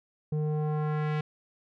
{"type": "tone with low-pass filter sweep", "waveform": "square", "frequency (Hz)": 152, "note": "D#3", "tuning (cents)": -40, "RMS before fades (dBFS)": -29, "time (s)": [0.32, 1.21], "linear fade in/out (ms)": 5, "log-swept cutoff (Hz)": [370, 2700], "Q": 1.2, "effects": []}